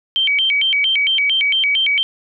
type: tone with vibrato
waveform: sine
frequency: 2668 Hz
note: E7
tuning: 20 cents sharp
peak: -13 dBFS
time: 0.16-2.03 s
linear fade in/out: 0 ms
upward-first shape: square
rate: 4.4 Hz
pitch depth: 280 cents each way
effects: none